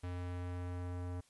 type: tone with low-pass filter sweep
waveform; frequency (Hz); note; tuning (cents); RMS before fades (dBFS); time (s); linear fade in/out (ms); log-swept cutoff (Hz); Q
square; 89.2; F2; +37; -41; 0.03-1.21; 10; 3200 to 1200; 0.71
effects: white hiss -69 dBFS RMS until 1.29 s + resampled to 24000 Hz